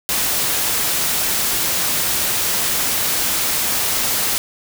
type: noise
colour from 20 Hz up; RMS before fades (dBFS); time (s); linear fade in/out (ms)
white; -19; 0.09-4.38; 0
effects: none